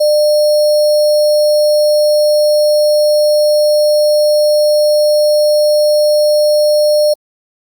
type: tone with sample-and-hold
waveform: sine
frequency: 600 Hz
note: D5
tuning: 37 cents sharp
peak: -7 dBFS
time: 0-7.14 s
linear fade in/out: 10 ms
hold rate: 4900 Hz
effects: Opus 32 kbps